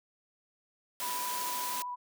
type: high-pass noise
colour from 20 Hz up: white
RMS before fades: -37 dBFS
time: 1-1.82 s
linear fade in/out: 0 ms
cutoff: 180 Hz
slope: 96 dB/octave
type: tone with vibrato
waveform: sine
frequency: 986 Hz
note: B5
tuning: 3 cents flat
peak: -35 dBFS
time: 1.01-1.96 s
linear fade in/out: 20 ms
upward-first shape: sine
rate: 13 Hz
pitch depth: 14 cents each way
effects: none